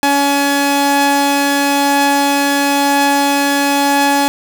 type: tone pair together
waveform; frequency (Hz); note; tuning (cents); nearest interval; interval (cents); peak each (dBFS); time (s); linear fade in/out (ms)
sawtooth; 282 / 845; C#4 / G#5; +30 / +30; octave + perfect fifth; 1900; -10; 0.03-4.28; 0
effects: 7-bit